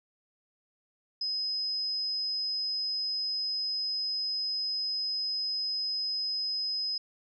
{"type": "tone", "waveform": "sine", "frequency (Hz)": 5060, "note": "D#8", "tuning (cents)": 28, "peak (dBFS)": -29, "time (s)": [1.21, 6.98], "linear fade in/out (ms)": 5, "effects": []}